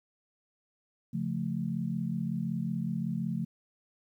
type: chord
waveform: sine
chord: Db augmented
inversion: none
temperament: equal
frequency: 138.59 / 174.61 / 220 Hz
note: Db3 / F3 / A3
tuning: 0 / 0 / 0 cents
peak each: -36 / -33 / -34 dBFS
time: 1.13-3.45 s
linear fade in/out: 10 ms
effects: 11-bit